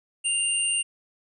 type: tone pair together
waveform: sine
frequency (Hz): 2794 / 8870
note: F7 / C#9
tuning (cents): 0 / 0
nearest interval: octave + minor sixth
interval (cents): 2000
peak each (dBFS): -25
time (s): 0.24-0.83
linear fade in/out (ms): 20
effects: none